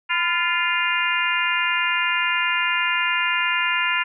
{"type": "harmonic tone with a mistuned harmonic", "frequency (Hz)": 349.2, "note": "F4", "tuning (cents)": 0, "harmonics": [3, 4, 5, 6, 7, 8], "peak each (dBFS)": [-26, -26, -26, -26, -26, -26], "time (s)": [0.09, 4.04], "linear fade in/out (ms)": 20, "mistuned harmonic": 3, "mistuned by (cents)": -65, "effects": []}